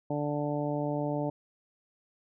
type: harmonic tone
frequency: 146.8 Hz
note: D3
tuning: in tune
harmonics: 1 / 2 / 3 / 4 / 5 / 6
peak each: -34 / -33 / -38 / -34 / -40 / -40 dBFS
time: 0.1-1.3 s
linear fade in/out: 5 ms
effects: none